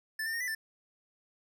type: tone with pitch steps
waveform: square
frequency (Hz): 1758 / 1802 / 1848 / 1985 / 1774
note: A6 / A6 / A#6 / B6 / A6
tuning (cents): -2 / +41 / -16 / +8 / +14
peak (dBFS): -33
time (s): 0.19-0.55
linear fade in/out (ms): 5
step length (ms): 72
effects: none